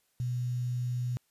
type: tone with quantisation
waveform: sine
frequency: 123.47 Hz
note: B2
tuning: in tune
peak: -29 dBFS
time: 0.2-1.17 s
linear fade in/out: 0 ms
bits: 9
effects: white hiss -73 dBFS RMS until 1.3 s + resampled to 32000 Hz